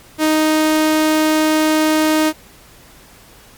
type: tone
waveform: sawtooth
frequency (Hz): 311.1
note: D#4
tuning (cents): 0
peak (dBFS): -8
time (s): 0.18-2.33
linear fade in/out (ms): 50
effects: pink hiss -44 dBFS RMS until 3.57 s + MP3 96 kbps